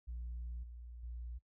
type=tone with level steps; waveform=sine; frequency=59.4 Hz; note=A#1; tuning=33 cents sharp; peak=-39 / -47 / -41 dBFS; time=0.07-1.39 s; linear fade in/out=20 ms; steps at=0.63 / 1.03 s; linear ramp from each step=5 ms; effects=noise-tail reverb RT60 0.1 s tail -21 dB re dry + tanh soft clip ceiling -38 dBFS